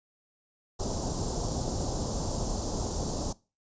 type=band-stop noise; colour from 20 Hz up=pink; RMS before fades=-31 dBFS; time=0.79-3.33 s; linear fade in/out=10 ms; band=870 to 5300 Hz; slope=24 dB/octave; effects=noise-tail reverb RT60 0.3 s tail -21 dB re dry + resampled to 16000 Hz